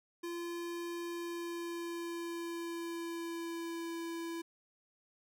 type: tone with pitch glide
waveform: square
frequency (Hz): 343.2 to 334.2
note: F4 to E4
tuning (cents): -30 to +24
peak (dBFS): -39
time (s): 0.23-4.42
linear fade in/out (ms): 10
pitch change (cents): -46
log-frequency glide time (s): 1.07-3.96
effects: none